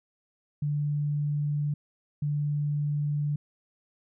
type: tone bursts at uneven times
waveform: sine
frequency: 146.83 Hz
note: D3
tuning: in tune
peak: -25 dBFS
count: 2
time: 0.62-1.74 / 2.22-3.36 s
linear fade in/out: 5 ms
effects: none